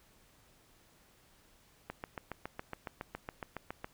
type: click train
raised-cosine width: 0.5 ms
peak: -24 dBFS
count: 15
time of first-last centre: 1.9-3.844 s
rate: 7.2 Hz
effects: pink hiss -65 dBFS RMS until 3.93 s